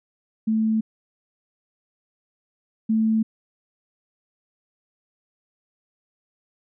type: tone pair in turn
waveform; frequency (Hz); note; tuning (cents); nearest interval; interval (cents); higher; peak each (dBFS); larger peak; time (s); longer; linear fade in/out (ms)
sine; 220 / 220.8; A3 / A3; 0 / +6; unison; 6; second; -18 / -17; second; 0.47-0.81 / 2.89-3.23; neither; 10
effects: none